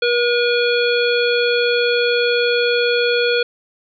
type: harmonic tone with a mistuned harmonic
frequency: 480.4 Hz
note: B4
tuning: 48 cents flat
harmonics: 1 / 3 / 5 / 7 / 9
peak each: -16 / -21 / -23 / -24 / -26 dBFS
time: 0.02-3.43 s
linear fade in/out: 5 ms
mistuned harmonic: 5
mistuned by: +25 cents
effects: none